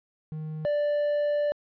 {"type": "tone pair in turn", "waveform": "triangle", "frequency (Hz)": [155.56, 587.3], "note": ["D#3", "D5"], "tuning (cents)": [0, 0], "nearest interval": "octave + major seventh", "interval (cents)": 2300, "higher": "second", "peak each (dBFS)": [-30, -21], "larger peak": "second", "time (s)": [[0.32, 0.65], [0.65, 1.52]], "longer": "second", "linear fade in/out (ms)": 0, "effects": ["resampled to 11025 Hz"]}